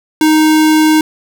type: tone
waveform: square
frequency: 311.1 Hz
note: D#4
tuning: in tune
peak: -7 dBFS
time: 0.21-1.01 s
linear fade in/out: 2 ms
effects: none